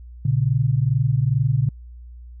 sine tone pair together, 118.15 / 140.5 Hz, A#2 / C#3, +24 / +24 cents, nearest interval minor third, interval 300 cents, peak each -19 dBFS, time 0.25-1.69 s, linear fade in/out 5 ms, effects added 60 Hz sine -37 dBFS peak until 2.4 s

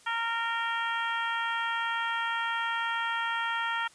harmonic tone with a mistuned harmonic, 461 Hz, A#4, 19 cents flat, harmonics 2 / 3 / 4 / 5 / 6 / 7, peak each -33 / -32 / -34 / -41 / -42 / -39 dBFS, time 0.06-3.88 s, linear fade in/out 10 ms, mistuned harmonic 5, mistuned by +18 cents, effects white hiss -57 dBFS RMS until 3.94 s + resampled to 22050 Hz

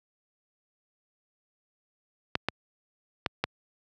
clicks, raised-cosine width 0.3 ms, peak -9 dBFS, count 4, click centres 2.354 / 2.486 / 3.262 / 3.44 s, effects high-pass 80 Hz 12 dB/octave

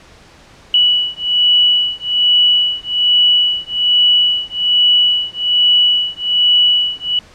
sine beating tone pair, 2945 / 2946.2 Hz, F#7 / F#7, -9 / -8 cents, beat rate 1.2 Hz, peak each -13 dBFS, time 0.74-7.19 s, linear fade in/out 2 ms, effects pink hiss -43 dBFS RMS until 7.34 s + low-pass 6000 Hz 12 dB/octave

